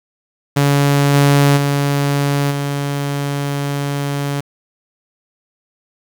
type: tone with level steps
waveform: sawtooth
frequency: 141.9 Hz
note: C#3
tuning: 41 cents sharp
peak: -7 / -5 / -10 / -14 dBFS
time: 0.56-4.41 s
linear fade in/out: 10 ms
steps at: 1.13 / 1.56 / 2.5 s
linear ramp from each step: 20 ms
effects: 7-bit